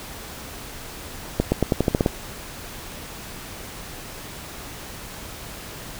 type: accelerating click train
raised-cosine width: 2 ms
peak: -4 dBFS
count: 9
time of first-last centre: 1.4-2.061 s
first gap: 120 ms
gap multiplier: 0.89
effects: pink hiss -37 dBFS RMS until 5.99 s